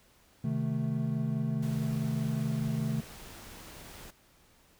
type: chord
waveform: triangle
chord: A diminished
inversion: first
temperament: equal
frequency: 130.81 / 155.56 / 220 Hz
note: C3 / Eb3 / A3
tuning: 0 / 0 / 0 cents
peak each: -31 dBFS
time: 0.44-3.01 s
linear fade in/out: 5 ms
type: noise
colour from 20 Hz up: pink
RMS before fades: -48 dBFS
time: 1.62-4.11 s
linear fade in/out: 10 ms
effects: pink hiss -63 dBFS RMS until 4.79 s